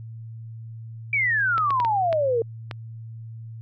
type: exponential sweep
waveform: sine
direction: down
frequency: 2349 to 444.3 Hz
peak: -19 dBFS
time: 1.13-2.42 s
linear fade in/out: 2 ms
type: clicks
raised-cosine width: 0.3 ms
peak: -15 dBFS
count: 6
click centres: 1.58 / 1.706 / 1.801 / 1.849 / 2.128 / 2.712 s
effects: added 113 Hz sine -35 dBFS peak until 3.61 s